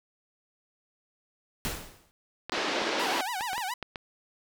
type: noise with exponential decay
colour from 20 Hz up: pink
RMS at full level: -29 dBFS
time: 1.65-2.11 s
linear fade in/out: 0 ms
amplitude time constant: 100 ms
type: clicks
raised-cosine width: 0.3 ms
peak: -19 dBFS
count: 8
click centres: 2.496 / 2.578 / 2.82 / 3.409 / 3.532 / 3.58 / 3.827 / 3.958 s
type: band-pass noise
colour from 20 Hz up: pink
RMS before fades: -30 dBFS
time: 2.52-3.21 s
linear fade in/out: 0 ms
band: 280 to 5100 Hz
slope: 24 dB/octave
type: tone with vibrato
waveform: sawtooth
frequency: 855 Hz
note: A5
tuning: 50 cents flat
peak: -27 dBFS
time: 2.99-3.74 s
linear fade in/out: 5 ms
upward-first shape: sine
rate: 7.1 Hz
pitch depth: 260 cents each way
effects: none